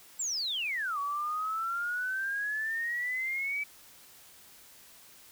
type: exponential two-way sweep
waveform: sine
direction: down then up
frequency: 7760 to 1123 to 2310 Hz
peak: -30 dBFS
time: 0.19-3.64 s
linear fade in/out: 10 ms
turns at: 0.99 s
effects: white hiss -55 dBFS RMS until 5.31 s